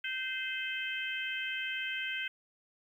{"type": "harmonic tone", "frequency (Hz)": 518, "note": "C5", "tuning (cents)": -17, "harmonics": [3, 4, 5, 6], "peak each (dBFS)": [-38, -40, -39, -40], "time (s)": [0.04, 2.28], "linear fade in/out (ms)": 5, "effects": ["11-bit"]}